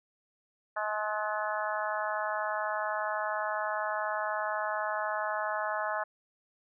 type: harmonic tone with a mistuned harmonic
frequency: 212.1 Hz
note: G#3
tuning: 37 cents sharp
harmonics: 3 / 4 / 5 / 6 / 7 / 8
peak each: -35 / -36 / -37 / -38 / -38 / -39 dBFS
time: 0.76-6.04 s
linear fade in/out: 10 ms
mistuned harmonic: 8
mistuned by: +20 cents
effects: none